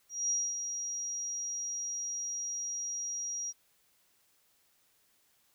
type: tone with ADSR envelope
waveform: sine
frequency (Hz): 5720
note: F8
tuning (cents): +41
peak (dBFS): -27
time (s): 0.09-3.53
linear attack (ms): 210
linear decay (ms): 240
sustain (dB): -7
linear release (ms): 37
effects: white hiss -70 dBFS RMS until 5.54 s

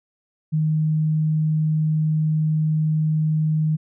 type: tone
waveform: sine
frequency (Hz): 155.56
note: D#3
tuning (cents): 0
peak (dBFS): -17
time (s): 0.52-3.77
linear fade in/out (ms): 20
effects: none

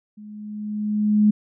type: tone with level ramp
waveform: sine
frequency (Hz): 210.5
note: G#3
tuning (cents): +24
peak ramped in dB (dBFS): -38 to -11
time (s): 0.17-1.31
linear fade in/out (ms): 10
effects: none

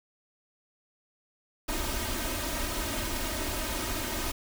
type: noise with comb filter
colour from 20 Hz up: pink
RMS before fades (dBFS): -32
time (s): 1.68-4.32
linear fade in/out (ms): 10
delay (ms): 3.2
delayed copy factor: +0.75
effects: none

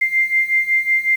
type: beating tone pair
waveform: sine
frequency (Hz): 2093 / 2098.4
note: C7 / C7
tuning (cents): 0 / +4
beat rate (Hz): 5.4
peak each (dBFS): -19 / -16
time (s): 0.01-1.16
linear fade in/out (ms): 10
effects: 7-bit

